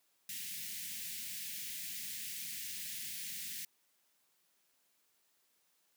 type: band-stop noise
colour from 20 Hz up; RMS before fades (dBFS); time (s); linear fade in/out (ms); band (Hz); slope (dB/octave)
white; -43; 0.29-3.65; 2; 230 to 1800; 48
effects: white hiss -75 dBFS RMS until 5.96 s + high-pass 150 Hz 12 dB/octave